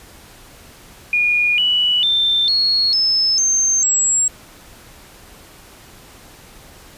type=tone with pitch steps; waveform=sine; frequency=2438 / 2950 / 3569 / 4319 / 5226 / 6323 / 7651 Hz; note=D#7 / F#7 / A7 / C#8 / E8 / G8 / A#8; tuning=-36 / -6 / +24 / -46 / -16 / +14 / +44 cents; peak=-13 dBFS; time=1.13-4.28 s; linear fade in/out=2 ms; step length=450 ms; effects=pink hiss -43 dBFS RMS until 6.97 s + resampled to 32000 Hz